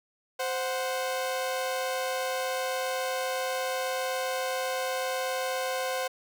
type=tone pair together; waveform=sawtooth; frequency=520.6 / 737 Hz; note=C5 / F#5; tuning=-9 / -7 cents; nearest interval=tritone; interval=602 cents; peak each=-26 / -30 dBFS; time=0.39-6.08 s; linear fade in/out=10 ms; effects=none